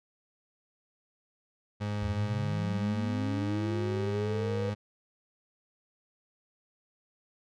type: tone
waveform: 30% pulse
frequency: 103.83 Hz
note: G#2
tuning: in tune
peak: -28 dBFS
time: 1.8-4.75 s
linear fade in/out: 20 ms
type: linear sweep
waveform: sine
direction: up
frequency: 73.42 to 493.9 Hz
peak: -32 dBFS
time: 2.02-4.7 s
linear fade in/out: 5 ms
effects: low-pass 5000 Hz 12 dB/octave